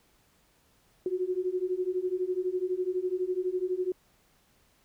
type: beating tone pair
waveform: sine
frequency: 360 / 372 Hz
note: F#4 / F#4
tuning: -47 / +9 cents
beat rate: 12 Hz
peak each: -31 / -30 dBFS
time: 1.06-3.92 s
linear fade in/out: 2 ms
effects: pink hiss -66 dBFS RMS until 4.84 s